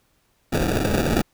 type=noise with sample-and-hold; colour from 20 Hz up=white; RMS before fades=-21 dBFS; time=0.52-1.22 s; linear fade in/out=10 ms; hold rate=1050 Hz; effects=pink hiss -65 dBFS RMS until 1.33 s